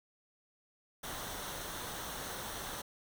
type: noise with comb filter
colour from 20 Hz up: pink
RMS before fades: -42 dBFS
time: 1.03-2.82 s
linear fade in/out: 10 ms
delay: 0.41 ms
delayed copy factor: -0.5
effects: none